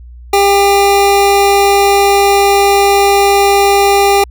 square tone pair together, 399.5 / 799 Hz, G4 / G5, +33 / +33 cents, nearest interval octave, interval 1200 cents, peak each -10 dBFS, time 0.33-4.24 s, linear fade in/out 5 ms, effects added 60 Hz sine -30 dBFS peak until 4.3 s

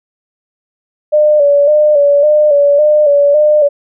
sine tone with vibrato, 587.3 Hz, D5, in tune, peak -5 dBFS, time 1.12-3.69 s, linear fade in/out 20 ms, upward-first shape square, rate 1.8 Hz, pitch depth 45 cents each way, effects none

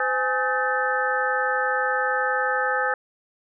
sine tone cluster, 513 / 832 / 1273 / 1542 / 1764 Hz, C5 / G#5 / D#6 / G6 / A6, -34 / +3 / +39 / -29 / +4 cents, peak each -27 dBFS, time 0-2.94 s, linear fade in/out 2 ms, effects none

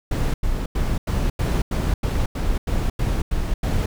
brown noise bursts, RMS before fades -21 dBFS, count 12, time 0.11-3.86 s, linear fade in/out 5 ms, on 230 ms, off 90 ms, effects none

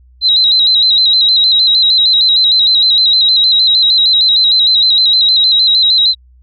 sine tone with vibrato, 3951 Hz, B7, in tune, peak -6 dBFS, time 0.21-6.15 s, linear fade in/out 50 ms, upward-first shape square, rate 6.5 Hz, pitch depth 54 cents each way, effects added 62 Hz sine -41 dBFS peak until 6.42 s

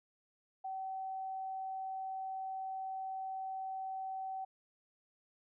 sine tone, 764 Hz, G5, 45 cents flat, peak -38 dBFS, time 0.64-4.45 s, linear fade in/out 10 ms, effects none

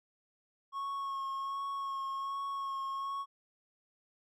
triangle tone with vibrato, 1095 Hz, C#6, 22 cents flat, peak -33 dBFS, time 0.72-3.26 s, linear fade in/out 50 ms, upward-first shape sine, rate 1.3 Hz, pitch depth 19 cents each way, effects none

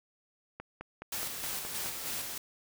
click train, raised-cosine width 0.5 ms, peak -26 dBFS, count 7, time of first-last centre 0.6-1.861 s, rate 4.76 Hz
white noise with tremolo, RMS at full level -36 dBFS, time 1.12-2.38 s, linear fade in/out 5 ms, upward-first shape square, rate 3.2 Hz, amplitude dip 35%
effects none

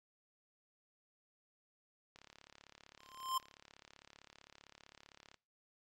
click train, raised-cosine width 0.2 ms, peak -38 dBFS, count 114, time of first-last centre 2.16-5.343 s, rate 35.5 Hz
square tone with exponential growth, 1046.5 Hz, C6, in tune, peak -32 dBFS, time 2.99-3.38 s, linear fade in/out 5 ms, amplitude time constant 84 ms
effects noise-tail reverb RT60 0.4 s tail -23 dB re dry + MP3 64 kbps

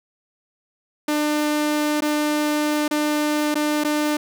sawtooth tone with dropouts, 299.5 Hz, D4, 34 cents sharp, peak -15 dBFS, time 1.08-4.17 s, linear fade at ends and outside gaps 5 ms, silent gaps 2.007-2.02 / 2.88-2.91 / 3.544-3.554 / 3.838-3.846 s, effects none

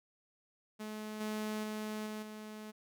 sawtooth tone with level steps, 214.4 Hz, A3, 45 cents flat, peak -37 / -32 / -34 / -36 / -41 dBFS, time 0.79-2.72 s, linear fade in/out 20 ms, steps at 1.2 / 1.63 / 2.06 / 2.22 s, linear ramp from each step 10 ms, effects none

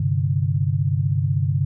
sine chord, G suspended fourth, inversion none, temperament equal, 98 / 130.81 / 146.83 Hz, G2 / C3 / D3, 0 / 0 / 0 cents, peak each -22 dBFS, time 0-1.65 s, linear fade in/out 5 ms, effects none

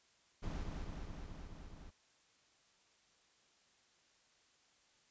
brown noise with echo, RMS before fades -41 dBFS, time 0.42-0.65 s, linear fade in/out 20 ms, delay 210 ms, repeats 6, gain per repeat -2 dB, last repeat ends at 1.91 s, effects white hiss -71 dBFS RMS until 5.1 s + resampled to 16000 Hz

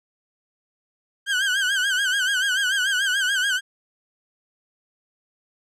30% pulse tone with vibrato, 1549 Hz, G6, 21 cents flat, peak -17 dBFS, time 1.26-3.61 s, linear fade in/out 50 ms, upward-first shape sine, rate 6.9 Hz, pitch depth 100 cents each way, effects low-pass 9000 Hz 12 dB/octave

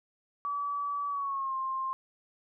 sine tone with pitch glide, 1147 to 1057.9 Hz, D6 to C6, -41 to +19 cents, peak -30 dBFS, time 0.45-1.93 s, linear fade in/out 0 ms, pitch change -140 cents, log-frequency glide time 1.09-1.55 s, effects none

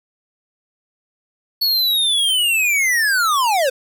square linear sweep, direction down, 4435 to 497.1 Hz, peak -15 dBFS, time 1.61-3.7 s, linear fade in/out 10 ms, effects 9-bit

